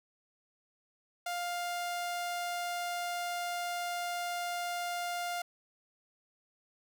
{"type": "tone", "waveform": "sawtooth", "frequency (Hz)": 702, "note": "F5", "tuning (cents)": 9, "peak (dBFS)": -30, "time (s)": [1.26, 5.42], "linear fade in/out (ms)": 5, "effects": []}